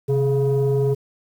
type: tone pair together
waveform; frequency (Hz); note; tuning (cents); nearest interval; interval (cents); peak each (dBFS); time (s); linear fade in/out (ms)
sine; 132.23 / 419.2; C3 / G#4; +19 / +16; octave + minor sixth; 1997; -17; 0.08-0.95; 20
effects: tanh soft clip ceiling -13 dBFS + 8-bit